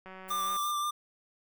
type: click train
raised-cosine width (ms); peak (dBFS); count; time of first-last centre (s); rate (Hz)
0.5; -32; 96; 0.06-0.565; 188
type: noise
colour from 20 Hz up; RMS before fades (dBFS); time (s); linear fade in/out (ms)
violet; -44; 0.28-0.72; 10
type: tone with vibrato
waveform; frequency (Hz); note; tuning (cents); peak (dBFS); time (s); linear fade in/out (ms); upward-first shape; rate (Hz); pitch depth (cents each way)
square; 1187; D6; +18; -30; 0.3-0.91; 10; triangle; 5.7; 23
effects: none